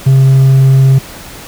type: tone with hard clipping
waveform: sine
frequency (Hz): 133.9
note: C3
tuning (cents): +40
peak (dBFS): -4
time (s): 0.06-0.99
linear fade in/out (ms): 10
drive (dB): 2
effects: pink hiss -30 dBFS RMS until 1.47 s